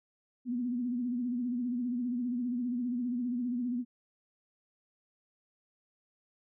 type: tone with vibrato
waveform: sine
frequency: 244.7 Hz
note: B3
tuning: 16 cents flat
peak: -30 dBFS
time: 0.45-3.85 s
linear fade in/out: 50 ms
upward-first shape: sine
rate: 15 Hz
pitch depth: 70 cents each way
effects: none